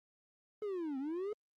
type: linear two-way sweep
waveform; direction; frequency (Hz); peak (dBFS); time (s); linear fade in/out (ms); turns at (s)
triangle; down then up; 432.2 to 257.5 to 432.2; -34; 0.62-1.33; 2; 0.98
effects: Opus 24 kbps